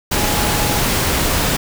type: tone in noise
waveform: sine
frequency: 836 Hz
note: G#5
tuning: 11 cents sharp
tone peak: -26 dBFS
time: 0.14-0.81 s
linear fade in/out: 10 ms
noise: pink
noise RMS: -17 dBFS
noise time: 0.11-1.57 s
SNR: -12 dB
effects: none